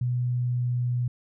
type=tone with pitch glide; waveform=sine; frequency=123.47 to 122.69 Hz; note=B2 to B2; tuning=0 to -11 cents; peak=-23 dBFS; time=0.01-1.08 s; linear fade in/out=5 ms; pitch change=-11 cents; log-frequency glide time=0.23-0.89 s; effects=none